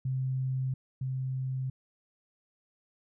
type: tone pair in turn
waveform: sine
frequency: 130.81 / 130.81 Hz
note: C3 / C3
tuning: 0 / 0 cents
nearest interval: unison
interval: 0 cents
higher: neither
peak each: -28 / -30 dBFS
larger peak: first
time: 0.05-0.74 / 1.01-1.7 s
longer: neither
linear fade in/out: 5 ms
effects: none